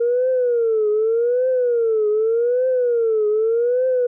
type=tone with vibrato; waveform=sine; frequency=466.2 Hz; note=A#4; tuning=in tune; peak=-14 dBFS; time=0-4.07 s; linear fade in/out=10 ms; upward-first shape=triangle; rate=0.84 Hz; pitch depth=190 cents each way; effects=tanh soft clip ceiling -11 dBFS